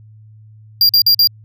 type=tone bursts; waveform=square; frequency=4772 Hz; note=D8; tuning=27 cents sharp; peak=-8 dBFS; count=4; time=0.81-1.273 s; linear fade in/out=2 ms; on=82 ms; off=45 ms; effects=added 108 Hz sine -39 dBFS peak until 1.44 s